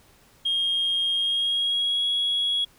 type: tone with pitch glide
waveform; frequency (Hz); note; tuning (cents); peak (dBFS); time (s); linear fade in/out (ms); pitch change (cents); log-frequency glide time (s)
sine; 3238 to 3333; G#7 to G#7; -45 to +5; -20; 0.45-2.65; 10; +50; 1.17-2.07
effects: tanh soft clip ceiling -18 dBFS + pink hiss -57 dBFS RMS until 2.78 s